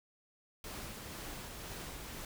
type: noise with tremolo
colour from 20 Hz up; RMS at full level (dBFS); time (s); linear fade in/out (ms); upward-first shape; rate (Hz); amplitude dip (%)
pink; -44; 0.64-2.25; 2; triangle; 2; 30
effects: none